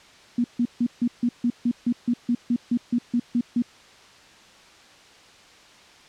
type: tone bursts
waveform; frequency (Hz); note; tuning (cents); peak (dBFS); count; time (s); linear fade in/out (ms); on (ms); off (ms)
sine; 240; B3; -49; -18; 16; 0.38-3.622; 5; 62; 150
effects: white hiss -50 dBFS RMS until 6.08 s + low-pass 5000 Hz 12 dB/octave